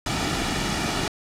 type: noise with comb filter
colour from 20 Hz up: pink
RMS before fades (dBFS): -25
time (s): 0.06-1.08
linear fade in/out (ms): 2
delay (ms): 1.9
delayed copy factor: -0.55
effects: low-pass 7000 Hz 12 dB/octave